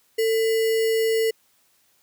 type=tone with sample-and-hold; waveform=sine; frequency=447 Hz; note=A4; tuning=27 cents sharp; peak=-18 dBFS; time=0.18-1.31 s; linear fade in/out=10 ms; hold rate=2450 Hz; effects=white hiss -63 dBFS RMS until 2.02 s + high-pass 60 Hz 12 dB/octave